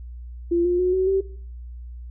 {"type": "tone with pitch steps", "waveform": "sine", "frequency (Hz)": [343.6, 353.9, 364.5, 375.3, 386.6], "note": ["F4", "F4", "F#4", "F#4", "G4"], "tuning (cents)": [-28, 23, -26, 25, -24], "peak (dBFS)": -17, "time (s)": [0.51, 1.21], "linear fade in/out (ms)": 10, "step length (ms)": 140, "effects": ["noise-tail reverb RT60 0.5 s tail -17 dB re dry", "added 60 Hz sine -34 dBFS peak until 2.1 s"]}